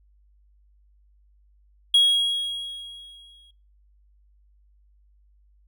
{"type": "tone with exponential decay", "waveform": "triangle", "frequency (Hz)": 3301, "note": "G#7", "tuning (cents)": -11, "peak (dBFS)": -11, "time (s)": [1.94, 3.51], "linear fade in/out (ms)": 5, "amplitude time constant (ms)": 340, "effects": ["noise-tail reverb RT60 0.3 s tail -23 dB re dry", "added 50 Hz sine -56 dBFS peak until 5.67 s"]}